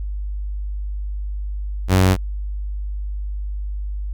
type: tone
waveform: sawtooth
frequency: 93.5 Hz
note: F#2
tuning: 19 cents sharp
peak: -8 dBFS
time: 1.88-2.17 s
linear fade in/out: 50 ms
effects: added 50 Hz sine -23 dBFS peak until 4.13 s